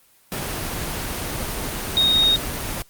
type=tone in noise; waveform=sine; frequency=3729 Hz; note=A#7; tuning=in tune; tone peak=-14 dBFS; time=1.97-2.36 s; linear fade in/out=0 ms; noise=pink; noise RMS=-27 dBFS; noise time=0.32-2.82 s; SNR=+10 dB; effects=white hiss -56 dBFS RMS until 2.89 s + Opus 24 kbps